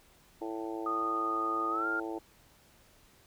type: harmonic tone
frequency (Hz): 110.9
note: A2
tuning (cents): +14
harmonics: 3 / 4 / 5 / 6 / 7 / 8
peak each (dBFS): -37 / -42 / -46 / -47 / -45 / -45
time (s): 0.41-2.19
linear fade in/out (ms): 10
type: tone with pitch glide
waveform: sine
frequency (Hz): 1234 to 1401.2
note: D#6 to F6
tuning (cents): -15 to +5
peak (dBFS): -30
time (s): 0.86-2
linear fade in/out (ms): 5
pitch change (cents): +220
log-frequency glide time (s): 1.7-1.87
effects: pink hiss -62 dBFS RMS until 3.26 s